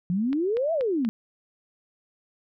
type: exponential two-way sweep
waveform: sine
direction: up then down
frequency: 170 to 681 to 210.4 Hz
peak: -22 dBFS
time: 0.1-1.09 s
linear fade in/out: 0 ms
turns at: 0.73 s
type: click train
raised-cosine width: 0.3 ms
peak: -22 dBFS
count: 4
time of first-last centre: 0.33-1.049 s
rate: 4.17 Hz
effects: none